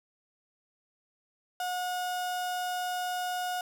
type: tone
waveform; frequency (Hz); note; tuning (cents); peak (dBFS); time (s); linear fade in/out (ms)
35% pulse; 724; F#5; -38; -29; 1.6-3.61; 2
effects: 11-bit